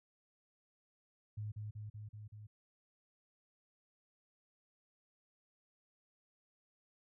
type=tone with echo; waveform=sine; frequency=106 Hz; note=G#2; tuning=36 cents sharp; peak=-39 dBFS; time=1.37-1.52 s; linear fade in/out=10 ms; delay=190 ms; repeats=5; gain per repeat=-2 dB; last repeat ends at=2.47 s; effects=none